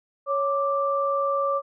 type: tone pair together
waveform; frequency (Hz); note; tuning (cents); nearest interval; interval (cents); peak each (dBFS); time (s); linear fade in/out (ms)
sine; 555.3 / 1174.7; C#5 / D6; +3 / 0; octave + minor second; 1297; -24; 0.26-1.62; 50
effects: none